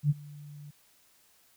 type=tone with ADSR envelope; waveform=sine; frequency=146.83 Hz; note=D3; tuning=in tune; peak=-19 dBFS; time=0.03-0.71 s; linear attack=69 ms; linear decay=31 ms; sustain=-24 dB; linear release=9 ms; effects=white hiss -64 dBFS RMS until 1.56 s